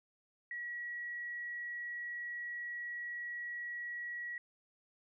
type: tone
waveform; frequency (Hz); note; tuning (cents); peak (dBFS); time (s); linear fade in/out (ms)
sine; 1921; B6; -48; -39; 0.51-4.38; 2
effects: none